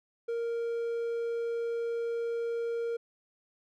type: tone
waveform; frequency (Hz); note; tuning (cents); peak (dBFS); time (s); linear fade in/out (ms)
triangle; 465.8; A#4; -1; -28; 0.28-2.97; 10
effects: none